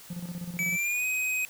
triangle tone with tremolo, 174.61 Hz, F3, in tune, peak -30 dBFS, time 0.1-0.77 s, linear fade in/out 5 ms, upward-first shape square, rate 16 Hz, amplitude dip 65%
square tone with pitch glide, 2295 to 2517 Hz, D7 to D#7, -40 to +19 cents, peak -27 dBFS, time 0.59-1.45 s, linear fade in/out 0 ms, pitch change +159 cents, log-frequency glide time 0.69-1.06 s
effects white hiss -49 dBFS RMS until 1.49 s

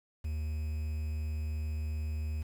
triangle tone with quantisation, 76.9 Hz, D#2, 20 cents flat, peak -30 dBFS, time 0.24-2.43 s, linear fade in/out 10 ms, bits 9, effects none

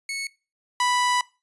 sawtooth tone pair in turn, 2205 / 987.6 Hz, C#7 / B5, -10 / 0 cents, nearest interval octave + major second, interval 1390 cents, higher first, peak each -24 / -16 dBFS, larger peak second, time 0.09-0.27 / 0.8-1.21 s, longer second, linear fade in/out 2 ms, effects noise-tail reverb RT60 0.3 s tail -21 dB re dry + resampled to 24000 Hz

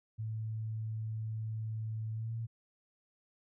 sine tone with pitch glide, 110.1 to 114.18 Hz, A2 to A#2, +2 to -35 cents, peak -35 dBFS, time 0.18-2.47 s, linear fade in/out 20 ms, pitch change +63 cents, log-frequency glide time 2.13-2.34 s, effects none

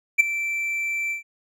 triangle tone with ADSR envelope, 2337 Hz, D7, 9 cents flat, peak -7 dBFS, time 0.18-1.23 s, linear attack 21 ms, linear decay 12 ms, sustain -15 dB, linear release 120 ms, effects none

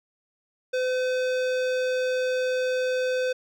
sine tone with hard clipping, 509 Hz, C5, 48 cents flat, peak -25 dBFS, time 0.73-3.33 s, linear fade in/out 10 ms, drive 17 dB, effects none

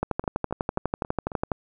two click trains, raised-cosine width 1 ms, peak -10 / -22 dBFS, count 19 / 5, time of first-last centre 0.03-1.518 / 0.24-1.318 s, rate 12.1 / 3.71 Hz, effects none

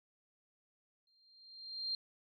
sine tone with exponential growth, 4186 Hz, C8, in tune, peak -33 dBFS, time 1.07-1.95 s, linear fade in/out 2 ms, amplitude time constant 190 ms, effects none

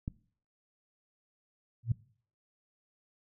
click, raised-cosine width 5 ms, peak -22 dBFS, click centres 0.079 s
sine tone with exponential growth, 116.54 Hz, A#2, in tune, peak -21 dBFS, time 1.83-1.92 s, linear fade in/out 5 ms, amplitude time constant 19 ms
effects noise-tail reverb RT60 0.5 s tail -21 dB re dry

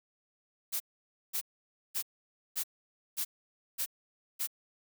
blue noise bursts, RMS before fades -33 dBFS, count 7, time 0.72-4.474 s, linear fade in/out 20 ms, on 82 ms, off 530 ms, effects none

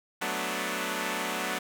5% pulse chord, B minor seventh, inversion second, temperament equal, 185 / 220 / 246.9 / 293.7 Hz, F#3 / A3 / B3 / D4, 0 / 0 / 0 / 0 cents, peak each -24 dBFS, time 0.21-1.59 s, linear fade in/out 10 ms, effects none

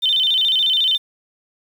sine tone with vibrato, 3322 Hz, G#7, in tune, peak -14 dBFS, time 0.02-0.98 s, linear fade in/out 20 ms, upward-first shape square, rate 14 Hz, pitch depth 140 cents each way, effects 7-bit

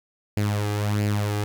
sawtooth tone with flanger, 103.8 Hz, G#2, in tune, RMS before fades -24 dBFS, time 0.37-1.44 s, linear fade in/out 0 ms, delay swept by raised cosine 0.41 to 2.51 ms, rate 1.5 Hz, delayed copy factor +0.6, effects none

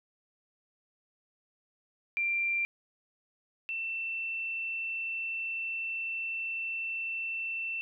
sine tone pair in turn, 2369 / 2682 Hz, D7 / E7, +14 / +29 cents, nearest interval major second, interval 215 cents, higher second, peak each -27 / -32 dBFS, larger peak first, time 2.17-2.65 / 3.69-7.81 s, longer second, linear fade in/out 0 ms, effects none

